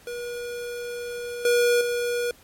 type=tone with level steps; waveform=square; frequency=481.2 Hz; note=B4; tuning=45 cents flat; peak=-31 / -18 / -24 dBFS; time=0.07-2.31 s; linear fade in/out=2 ms; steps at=1.45 / 1.81 s; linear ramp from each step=2 ms; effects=pink hiss -53 dBFS RMS until 2.43 s + MP3 64 kbps